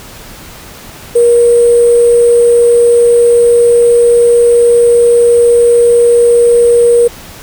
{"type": "tone with sample-and-hold", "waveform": "sine", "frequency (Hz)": 475, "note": "A#4", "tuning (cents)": 33, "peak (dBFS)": -3, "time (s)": [1.15, 7.08], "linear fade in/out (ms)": 10, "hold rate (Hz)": 8820, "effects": ["pink hiss -31 dBFS RMS until 7.42 s"]}